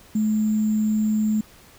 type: tone with sample-and-hold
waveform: sine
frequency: 214.9 Hz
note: A3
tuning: 41 cents flat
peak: -18 dBFS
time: 0.15-1.41 s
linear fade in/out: 5 ms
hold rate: 7350 Hz
effects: pink hiss -50 dBFS RMS until 1.78 s